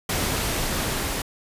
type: noise with level ramp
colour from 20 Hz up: pink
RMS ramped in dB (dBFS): -24 to -27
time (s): 0.09-1.22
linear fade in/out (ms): 5
effects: resampled to 32000 Hz